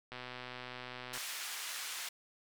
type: click train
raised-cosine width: 0.3 ms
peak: -28 dBFS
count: 133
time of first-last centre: 0.12-1.176 s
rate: 125 Hz
type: band-pass noise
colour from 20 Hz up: pink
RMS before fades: -42 dBFS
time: 1.13-2.09 s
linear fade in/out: 5 ms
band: 1600 to 13000 Hz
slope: 12 dB/octave
effects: none